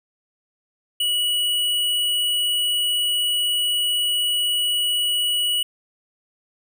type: tone with tanh clipping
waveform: sine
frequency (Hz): 2929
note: F#7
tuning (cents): -18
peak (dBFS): -20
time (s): 1-5.63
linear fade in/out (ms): 5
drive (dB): 17
effects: none